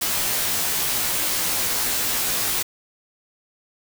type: noise with comb filter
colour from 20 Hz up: white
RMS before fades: -23 dBFS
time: 0.01-2.63 s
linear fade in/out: 10 ms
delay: 15 ms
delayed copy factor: -0.95
effects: none